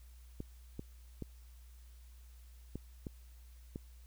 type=clicks; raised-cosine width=3 ms; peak=-28 dBFS; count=6; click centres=0.404 / 0.794 / 1.223 / 2.756 / 3.068 / 3.759 s; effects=added 60 Hz sine -53 dBFS peak until 4.06 s + white hiss -68 dBFS RMS until 4.06 s